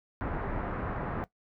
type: low-pass noise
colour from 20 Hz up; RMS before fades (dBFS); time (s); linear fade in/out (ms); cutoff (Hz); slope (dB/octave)
pink; -34; 0.21-1.24; 0; 1600; 24
effects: noise-tail reverb RT60 0.1 s tail -17 dB re dry